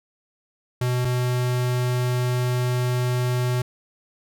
square tone pair in turn, 124.4 / 124.4 Hz, B2 / B2, +13 / +13 cents, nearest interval unison, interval 0 cents, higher neither, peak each -21 dBFS, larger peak neither, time 0.81-1.05 / 1.05-3.62 s, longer second, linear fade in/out 5 ms, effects none

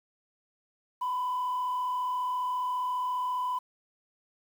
sine tone with frequency modulation, 1000 Hz, B5, 21 cents sharp, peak -26 dBFS, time 1.01-3.59 s, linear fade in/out 10 ms, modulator 34.7 Hz, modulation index 0.48, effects tanh soft clip ceiling -26 dBFS + 9-bit

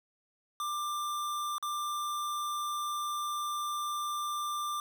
square tone with dropouts, 1187 Hz, D6, 18 cents sharp, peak -33 dBFS, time 0.6-4.8 s, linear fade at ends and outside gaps 1 ms, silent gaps 1.582-1.626 s, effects none

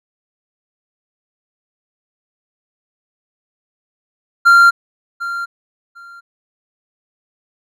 triangle tone with echo, 1386 Hz, F6, 14 cents flat, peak -3 dBFS, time 4.45-4.71 s, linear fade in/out 20 ms, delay 750 ms, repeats 2, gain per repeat -15 dB, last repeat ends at 6.21 s, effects none

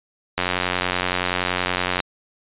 click train, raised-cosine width 0.3 ms, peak -4 dBFS, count 148, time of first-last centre 0.38-2.003 s, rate 90.6 Hz, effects resampled to 8000 Hz

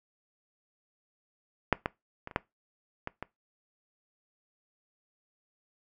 clicks, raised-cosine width 0.5 ms, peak -6 / -13 / -24 / -30 / -11 / -19 / -21 dBFS, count 7, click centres 1.727 / 1.859 / 2.274 / 2.312 / 2.361 / 3.074 / 3.226 s, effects noise-tail reverb RT60 0.2 s tail -21 dB re dry

